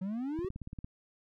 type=exponential sweep; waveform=triangle; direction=up; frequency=181.1 to 391.9 Hz; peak=-31 dBFS; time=0.01-0.49 s; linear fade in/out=10 ms
type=click train; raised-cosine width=5 ms; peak=-29 dBFS; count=9; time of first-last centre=0.39-0.845 s; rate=17.6 Hz
effects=none